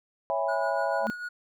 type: chord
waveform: sine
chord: C# minor seventh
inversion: none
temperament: equal with one note detuned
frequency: 554.4 / 659.3 / 820.1 / 987.8 Hz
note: C#5 / E5 / G#5 / B5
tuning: 0 / 0 / -22 / 0 cents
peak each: -30 / -29 / -31 / -33 dBFS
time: 0.3-1.07 s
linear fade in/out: 0 ms
type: tone with tremolo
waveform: triangle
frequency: 1451 Hz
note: F#6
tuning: 34 cents flat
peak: -30 dBFS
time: 0.48-1.29 s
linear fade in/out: 10 ms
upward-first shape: sine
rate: 6.8 Hz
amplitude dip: 50%
type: tone with exponential growth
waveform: sine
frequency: 220 Hz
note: A3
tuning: in tune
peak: -23 dBFS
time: 0.99-1.1 s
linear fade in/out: 0 ms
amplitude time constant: 22 ms
effects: none